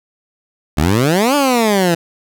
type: exponential two-way sweep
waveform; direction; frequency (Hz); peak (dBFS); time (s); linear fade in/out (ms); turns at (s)
15% pulse; up then down; 69.3 to 295.8 to 164.3; -5; 0.77-1.95; 10; 1.35
effects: none